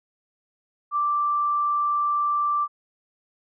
sine tone, 1174 Hz, D6, 1 cent flat, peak -20 dBFS, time 0.91-2.68 s, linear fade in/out 50 ms, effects none

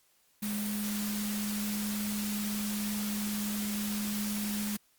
sine tone in noise, 208.2 Hz, G#3, 5 cents sharp, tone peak -32 dBFS, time 0.42-4.77 s, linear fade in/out 10 ms, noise white, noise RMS -38 dBFS, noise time 0.42-4.77 s, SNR +3 dB, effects white hiss -68 dBFS RMS until 4.98 s + Opus 48 kbps

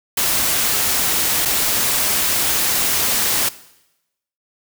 white noise with dropouts, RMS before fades -18 dBFS, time 0.17-3.49 s, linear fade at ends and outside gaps 5 ms, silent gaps 1.452-1.455 s, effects noise-tail reverb RT60 0.9 s tail -18 dB re dry

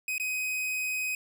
45% pulse tone with dropouts, 2514 Hz, D#7, 17 cents sharp, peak -29 dBFS, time 0.08-1.15 s, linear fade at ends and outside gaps 2 ms, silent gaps 0.181-0.198 s, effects none

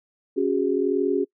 sine chord, C# suspended fourth, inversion none, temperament equal with one note detuned, 277.2 / 370 / 411.2 Hz, C#4 / F#4 / G#4, 0 / 0 / -17 cents, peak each -25 / -23 / -24 dBFS, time 0.36-1.25 s, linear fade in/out 20 ms, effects noise-tail reverb RT60 0.1 s tail -25 dB re dry

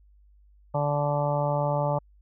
harmonic tone, 145.6 Hz, D3, 15 cents flat, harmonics 1 / 2 / 3 / 4 / 5 / 6 / 7 / 8, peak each -27 / -39 / -39 / -27 / -35 / -30 / -39 / -37 dBFS, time 0.74-1.99 s, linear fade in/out 10 ms, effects added 50 Hz sine -54 dBFS peak until 2.21 s

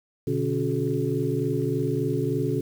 sine tone cluster, 123.9 / 147.3 / 276.7 / 365.4 / 427.3 Hz, B2 / D3 / C#4 / F#4 / G#4, +6 / +6 / -3 / -22 / +49 cents, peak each -29 dBFS, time 0.27-2.61 s, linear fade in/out 5 ms, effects 8-bit

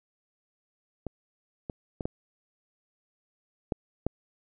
clicks, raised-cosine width 2 ms, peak -20 / -21 / -20 / -16 / -14 / -13 dBFS, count 6, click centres 1.067 / 1.698 / 2.008 / 2.055 / 3.722 / 4.066 s, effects none

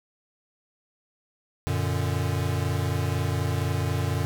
square chord, Gb augmented, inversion none, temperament equal, 92.5 / 116.54 / 146.83 Hz, Gb2 / Bb2 / D3, 0 / 0 / 0 cents, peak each -28 / -30 / -30 dBFS, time 1.67-4.25 s, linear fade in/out 0 ms, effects none

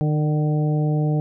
harmonic tone with a mistuned harmonic, 151.7 Hz, D#3, 44 cents flat, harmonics 1 / 2 / 3 / 4 / 5, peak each -18 / -27 / -30 / -33 / -34 dBFS, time 0.01-1.2 s, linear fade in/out 0 ms, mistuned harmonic 4, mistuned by -26 cents, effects none

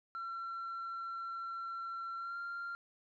sine tone with pitch glide, 1357 to 1387.9 Hz, E6 to F6, +50 to -11 cents, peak -37 dBFS, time 0.15-2.75 s, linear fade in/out 0 ms, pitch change +39 cents, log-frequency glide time 2.16-2.38 s, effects tanh soft clip ceiling -37 dBFS

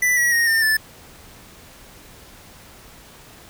square tone with pitch steps, 1984 / 1923.1 / 1864 / 1806.8 / 1751.3 Hz, B6 / B6 / A#6 / A6 / A6, +7 / -47 / -1 / +45 / -9 cents, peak -16 dBFS, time 0.02-0.77 s, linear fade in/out 5 ms, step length 150 ms, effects pink hiss -45 dBFS RMS until 3.49 s

